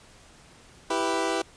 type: chord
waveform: 20% pulse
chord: E minor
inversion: none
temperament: equal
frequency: 329.6 / 392 / 493.9 Hz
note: E4 / G4 / B4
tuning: 0 / 0 / 0 cents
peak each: -24 / -24 / -25 dBFS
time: 0.9-1.42 s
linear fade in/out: 5 ms
effects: pink hiss -53 dBFS RMS until 1.56 s + resampled to 22050 Hz